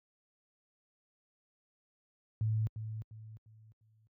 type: tone with echo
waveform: sine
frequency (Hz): 109.4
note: A2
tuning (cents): -9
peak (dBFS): -28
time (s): 2.41-2.67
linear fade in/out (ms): 0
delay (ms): 350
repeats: 4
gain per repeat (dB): -9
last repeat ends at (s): 4.07
effects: high-pass 60 Hz 12 dB/octave